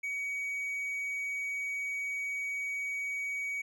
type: tone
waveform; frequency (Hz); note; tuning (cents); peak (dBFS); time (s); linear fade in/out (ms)
triangle; 2258; C#7; +31; -31; 0.03-3.62; 10
effects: none